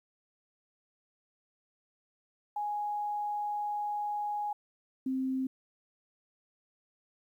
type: tone pair in turn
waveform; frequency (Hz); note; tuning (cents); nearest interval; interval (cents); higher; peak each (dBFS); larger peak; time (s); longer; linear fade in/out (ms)
sine; 831 / 262.2; G#5 / C4; +1 / +4; octave + minor sixth; 1997; first; -31 / -29; second; 2.56-4.53 / 5.06-5.47; first; 5
effects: 11-bit